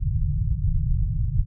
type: low-pass noise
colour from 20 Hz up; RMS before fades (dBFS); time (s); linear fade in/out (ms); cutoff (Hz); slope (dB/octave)
pink; -22; 0-1.46; 50; 160; 96
effects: none

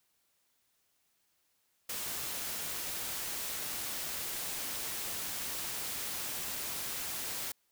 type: noise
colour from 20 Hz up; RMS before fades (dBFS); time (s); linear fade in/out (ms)
white; -38; 1.89-7.52; 5
effects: white hiss -75 dBFS RMS until 7.71 s

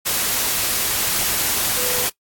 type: tone in noise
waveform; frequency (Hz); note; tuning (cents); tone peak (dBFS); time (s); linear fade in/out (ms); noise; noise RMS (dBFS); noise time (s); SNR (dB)
sine; 496.2; B4; +8; -29; 1.76-2.06; 20; white; -20; 0.05-2.1; -12
effects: noise-tail reverb RT60 0.1 s tail -20 dB re dry + AAC 64 kbps

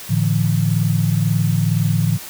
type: chord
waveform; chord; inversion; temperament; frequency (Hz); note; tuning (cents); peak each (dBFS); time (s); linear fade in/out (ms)
sine; A suspended fourth; none; equal with one note detuned; 110 / 146.83 / 168.86; A2 / D3 / E3; 0 / 0 / +42; -18 / -19 / -19; 0.09-2.18; 20
effects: white hiss -34 dBFS RMS until 2.29 s

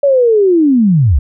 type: linear sweep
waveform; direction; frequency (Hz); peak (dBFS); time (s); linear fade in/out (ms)
sine; down; 575 to 57.2; -6; 0.03-1.19; 5
effects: none

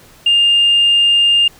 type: tone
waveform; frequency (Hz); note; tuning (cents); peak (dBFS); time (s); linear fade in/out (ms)
sine; 2810; F7; +10; -7; 0.26-1.48; 5
effects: tanh soft clip ceiling -4 dBFS + pink hiss -44 dBFS RMS until 1.59 s

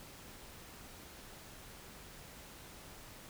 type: silence
effects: pink hiss -53 dBFS RMS until 3.29 s

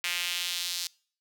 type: tone with high-pass filter sweep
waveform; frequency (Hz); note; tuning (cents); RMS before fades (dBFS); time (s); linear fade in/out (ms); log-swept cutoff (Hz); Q
sawtooth; 175.8; F3; +12; -32; 0.04-0.87; 0; 2400 to 4500; 2
effects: noise-tail reverb RT60 0.5 s tail -25 dB re dry

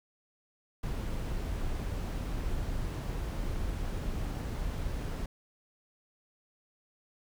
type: noise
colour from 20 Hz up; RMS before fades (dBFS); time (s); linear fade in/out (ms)
brown; -34; 0.83-5.26; 5
effects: none

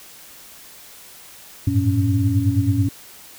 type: tone cluster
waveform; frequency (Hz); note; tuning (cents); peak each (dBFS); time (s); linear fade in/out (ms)
sine; 94.6 / 103.3 / 113.1 / 278.8; F#2 / G#2 / A2 / C#4; +39 / -9 / +48 / +10; -21; 1.67-2.89; 5
effects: white hiss -43 dBFS RMS until 3.38 s

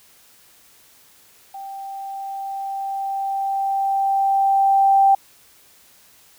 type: tone with level ramp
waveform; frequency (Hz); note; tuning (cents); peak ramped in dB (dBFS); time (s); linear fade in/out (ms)
sine; 784; G5; 0; -31 to -10; 1.54-5.15; 5
effects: white hiss -52 dBFS RMS until 6.38 s

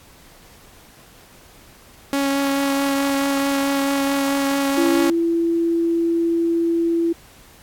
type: tone with vibrato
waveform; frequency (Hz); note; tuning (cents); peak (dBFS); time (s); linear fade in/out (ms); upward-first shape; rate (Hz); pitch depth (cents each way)
sawtooth; 277.2; C#4; 0; -14; 2.13-5.1; 0; triangle; 4.6; 12
type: tone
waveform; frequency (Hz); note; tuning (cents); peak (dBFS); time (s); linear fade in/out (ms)
sine; 335.4; E4; +30; -16; 4.77-7.13; 10
effects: pink hiss -48 dBFS RMS until 7.62 s + AAC 64 kbps

